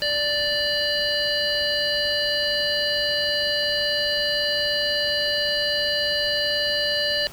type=harmonic tone; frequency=587.3 Hz; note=D5; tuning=in tune; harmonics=1 / 3 / 5 / 7 / 8; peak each=-27 / -27 / -27 / -27 / -27 dBFS; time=0.02-7.27 s; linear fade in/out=0 ms; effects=pink hiss -42 dBFS RMS until 7.32 s